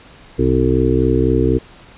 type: harmonic tone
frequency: 64 Hz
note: C2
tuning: 38 cents flat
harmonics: 1 / 2 / 4 / 5 / 6 / 7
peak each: -19 / -19 / -19 / -19 / -19 / -19 dBFS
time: 0.38-1.59 s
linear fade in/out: 20 ms
effects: pink hiss -43 dBFS RMS until 1.97 s + resampled to 8000 Hz